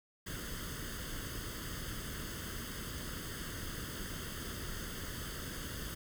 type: noise with comb filter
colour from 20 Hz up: pink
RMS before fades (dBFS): -42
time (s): 0.26-5.95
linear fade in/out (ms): 10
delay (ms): 0.62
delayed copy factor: +0.75
effects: none